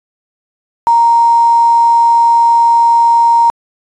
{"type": "tone with quantisation", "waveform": "sine", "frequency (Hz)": 932.3, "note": "A#5", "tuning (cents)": 0, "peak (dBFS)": -5, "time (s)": [0.87, 3.5], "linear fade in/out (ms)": 0, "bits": 5, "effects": ["resampled to 22050 Hz"]}